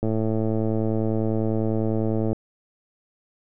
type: click train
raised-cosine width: 2 ms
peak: -12 dBFS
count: 254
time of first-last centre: 0.03-2.33 s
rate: 110 Hz
effects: none